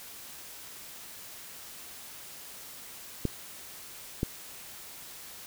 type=clicks; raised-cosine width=3 ms; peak=-14 dBFS; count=2; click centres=3.253 / 4.231 s; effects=white hiss -46 dBFS RMS until 5.46 s